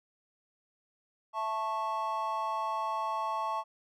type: chord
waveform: triangle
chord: A major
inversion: second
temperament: just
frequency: 660 / 880 / 1100 Hz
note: E5 / A5 / C#6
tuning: +2 / 0 / -14 cents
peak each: -37 / -32 / -32 dBFS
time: 1.33-3.64 s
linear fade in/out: 50 ms
effects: none